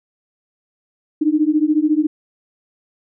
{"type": "beating tone pair", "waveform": "sine", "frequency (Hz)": [298.7, 312.7], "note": ["D4", "D#4"], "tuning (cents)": [29, 9], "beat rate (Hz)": 14, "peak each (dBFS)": -16, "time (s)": [1.21, 2.07], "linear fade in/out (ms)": 10, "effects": []}